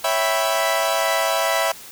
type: chord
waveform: sawtooth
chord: C# half-diminished seventh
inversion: none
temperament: equal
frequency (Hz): 554.4 / 659.3 / 784 / 987.8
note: C#5 / E5 / G5 / B5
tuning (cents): 0 / 0 / 0 / 0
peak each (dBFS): -22 / -17 / -23 / -21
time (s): 0.04-1.72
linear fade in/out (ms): 5
effects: white hiss -40 dBFS RMS until 1.91 s